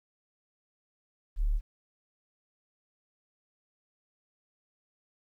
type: tone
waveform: sine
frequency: 36.71 Hz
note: D1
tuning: in tune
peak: -24 dBFS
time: 1.36-1.61 s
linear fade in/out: 50 ms
effects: 11-bit